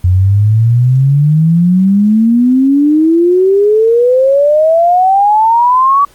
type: exponential sweep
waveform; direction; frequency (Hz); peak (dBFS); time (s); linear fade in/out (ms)
sine; up; 88.3 to 1149; -5; 0.04-6.05; 5
effects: pink hiss -45 dBFS RMS until 6.14 s + Opus 24 kbps